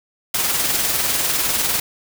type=noise with tremolo; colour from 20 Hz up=white; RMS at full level=-18 dBFS; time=0.34-1.8 s; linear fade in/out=5 ms; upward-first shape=sine; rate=20 Hz; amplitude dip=40%; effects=none